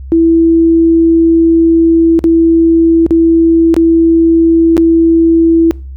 sine tone with dropouts, 330 Hz, E4, 2 cents sharp, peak -4 dBFS, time 0.12-5.71 s, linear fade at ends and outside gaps 0 ms, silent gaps 2.191-2.241 / 3.064-3.108 / 3.742-3.765 / 4.768-4.778 s, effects noise-tail reverb RT60 0.4 s tail -25 dB re dry + added 66 Hz sine -23 dBFS peak until 5.96 s

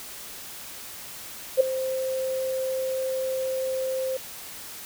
sine tone with ADSR envelope, 523.3 Hz, C5, in tune, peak -11 dBFS, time 1.57-4.17 s, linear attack 34 ms, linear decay 8 ms, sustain -14 dB, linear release 5 ms, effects white hiss -40 dBFS RMS until 4.85 s

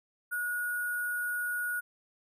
sine tone with sample-and-hold, 1454 Hz, F#6, 31 cents flat, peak -30 dBFS, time 0.31-1.81 s, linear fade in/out 20 ms, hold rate 11025 Hz, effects none

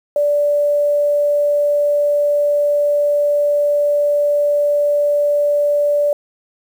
sine tone, 583 Hz, D5, 13 cents flat, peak -12 dBFS, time 0.16-6.13 s, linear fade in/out 2 ms, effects 7-bit

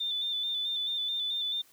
sine tone with vibrato, 3547 Hz, A7, 13 cents sharp, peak -29 dBFS, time 0-1.62 s, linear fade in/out 10 ms, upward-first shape square, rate 4.6 Hz, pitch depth 29 cents each way, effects white hiss -61 dBFS RMS until 1.72 s

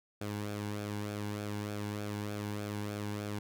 sawtooth tone with flanger, 103.83 Hz, G#2, in tune, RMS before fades -38 dBFS, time 0.21-3.39 s, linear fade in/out 5 ms, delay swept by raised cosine 1 to 1.63 ms, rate 3.3 Hz, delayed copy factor -0.55, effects none

